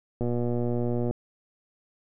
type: click train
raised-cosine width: 2 ms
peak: -16 dBFS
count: 109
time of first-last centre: 0.21-1.11 s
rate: 120 Hz
effects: none